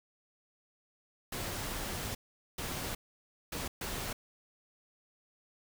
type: noise bursts at uneven times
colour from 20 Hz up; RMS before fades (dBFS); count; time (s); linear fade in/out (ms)
pink; -38; 4; 1.32-2.15 / 2.58-2.95 / 3.52-3.68 / 3.81-4.13; 5
effects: none